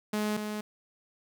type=tone pair in turn; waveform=sawtooth; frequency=211.4 / 211.4 Hz; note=G#3 / G#3; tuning=+31 / +31 cents; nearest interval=unison; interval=0 cents; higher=neither; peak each=-24 / -29 dBFS; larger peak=first; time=0.13-0.37 / 0.37-0.61 s; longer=neither; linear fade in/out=5 ms; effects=11-bit